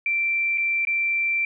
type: tone with dropouts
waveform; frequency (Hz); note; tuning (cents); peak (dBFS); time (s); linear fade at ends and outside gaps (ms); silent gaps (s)
sine; 2349; D7; 0; -20; 0.06-1.45; 2; 0.576-0.58 / 0.851-0.871
effects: none